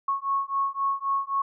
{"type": "beating tone pair", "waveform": "sine", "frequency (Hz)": [1098, 1101.8], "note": ["C#6", "C#6"], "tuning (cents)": [-17, -11], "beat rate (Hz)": 3.8, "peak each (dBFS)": -27, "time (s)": [0.08, 1.42], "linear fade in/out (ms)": 5, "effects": []}